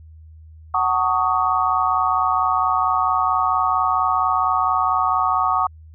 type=chord; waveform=sine; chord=D# half-diminished seventh; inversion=first; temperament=just; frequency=746.7 / 896 / 1120.1 / 1244.5 Hz; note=F#5 / A5 / C#6 / D#6; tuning=+16 / +31 / +18 / 0 cents; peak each=-22 / -25 / -20 / -21 dBFS; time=0.74-5.67 s; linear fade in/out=5 ms; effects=added 79 Hz sine -40 dBFS peak until 5.94 s